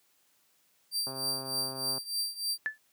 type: tone with tremolo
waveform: sawtooth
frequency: 4699 Hz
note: D8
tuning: in tune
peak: -25 dBFS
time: 0.91-2.58 s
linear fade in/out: 50 ms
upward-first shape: triangle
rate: 3.3 Hz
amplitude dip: 90%
type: click train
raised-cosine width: 1 ms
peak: -28 dBFS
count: 122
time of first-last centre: 1.07-1.98 s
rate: 133 Hz
type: tone with exponential decay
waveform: sine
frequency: 1740 Hz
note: A6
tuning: 20 cents flat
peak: -24 dBFS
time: 2.66-2.78 s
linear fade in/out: 0 ms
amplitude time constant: 25 ms
effects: white hiss -69 dBFS RMS until 2.92 s + high-pass 100 Hz 12 dB/octave